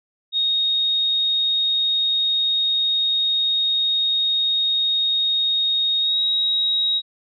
sine tone with pitch glide, 3729 to 3805 Hz, A#7 to A#7, 0 to +35 cents, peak -17 dBFS, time 0.32-7.02 s, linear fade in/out 50 ms, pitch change +35 cents, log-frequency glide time 6-6.19 s, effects none

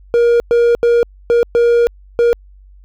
triangle tone bursts at uneven times, 472.7 Hz, A#4, 24 cents sharp, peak -6 dBFS, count 6, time 0.14-0.4 / 0.51-0.75 / 0.83-1.03 / 1.3-1.43 / 1.55-1.87 / 2.19-2.33 s, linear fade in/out 0 ms, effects added 48 Hz sine -39 dBFS peak until 2.84 s

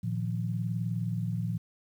sine chord, Bb suspended fourth, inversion none, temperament equal with one note detuned, 114.8 / 155.56 / 174.61 Hz, Bb2 / Eb3 / F3, -26 / 0 / 0 cents, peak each -31 / -37 / -33 dBFS, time 0.03-1.58 s, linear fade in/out 10 ms, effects 10-bit

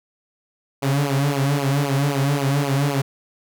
sawtooth tone with flanger, 140 Hz, C#3, 18 cents sharp, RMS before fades -20 dBFS, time 0.82-3.02 s, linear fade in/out 10 ms, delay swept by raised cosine 0.53 to 5.03 ms, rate 3.8 Hz, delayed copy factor -1, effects none

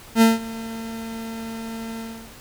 40% pulse tone with ADSR envelope, 226 Hz, A3, 47 cents sharp, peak -9 dBFS, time 0.15-2.34 s, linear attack 66 ms, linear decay 170 ms, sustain -20 dB, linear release 350 ms, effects pink hiss -44 dBFS RMS until 2.4 s

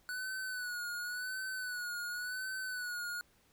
square tone with vibrato, 1480 Hz, F#6, in tune, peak -38 dBFS, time 0.09-3.21 s, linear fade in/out 0 ms, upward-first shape sine, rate 0.92 Hz, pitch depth 57 cents each way, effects pink hiss -69 dBFS RMS until 3.52 s

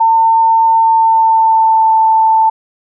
sine tone with pitch glide, 902 to 886.5 Hz, A5 to A5, +43 to +13 cents, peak -6 dBFS, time 0-2.5 s, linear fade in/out 10 ms, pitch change -30 cents, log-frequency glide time 0.8-1.93 s, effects none

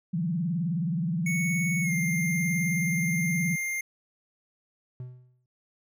sine tone with vibrato, 168.6 Hz, E3, 39 cents sharp, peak -25 dBFS, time 0.13-3.56 s, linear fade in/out 10 ms, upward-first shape sine, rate 19 Hz, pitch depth 190 cents each way
square tone with pitch glide, 2217 to 2110 Hz, C#7 to C7, 0 to +14 cents, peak -29 dBFS, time 1.26-3.81 s, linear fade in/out 5 ms, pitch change -86 cents, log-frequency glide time 1.82-1.92 s
triangle tone with exponential decay, 125.5 Hz, B2, 28 cents sharp, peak -31 dBFS, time 5-5.46 s, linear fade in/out 2 ms, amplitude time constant 100 ms
effects none

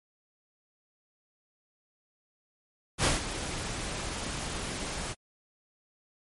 pink noise with ADSR envelope, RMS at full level -23 dBFS, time 2.98-5.15 s, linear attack 65 ms, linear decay 160 ms, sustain -12 dB, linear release 42 ms, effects MP3 48 kbps

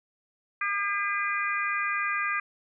harmonic tone, 403.4 Hz, G4, 50 cents sharp, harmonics 3 / 4 / 5 / 6, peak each -30 / -31 / -32 / -33 dBFS, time 0.61-2.4 s, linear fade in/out 5 ms, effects none

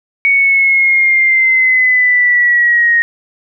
sine linear sweep, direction down, 2234 to 1864.7 Hz, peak -7 dBFS, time 0.25-3.02 s, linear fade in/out 0 ms, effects none

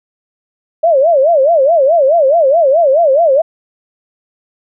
sine tone with vibrato, 602 Hz, D5, 43 cents sharp, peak -6 dBFS, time 0.83-3.42 s, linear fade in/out 10 ms, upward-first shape sine, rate 4.7 Hz, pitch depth 240 cents each way, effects none

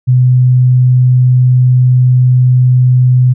sine tone, 126.3 Hz, B2, 39 cents sharp, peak -4 dBFS, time 0.07-3.34 s, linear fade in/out 20 ms, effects none

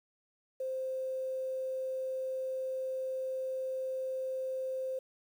sine tone, 522 Hz, C5, 4 cents flat, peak -33 dBFS, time 0.6-4.99 s, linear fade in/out 5 ms, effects 10-bit

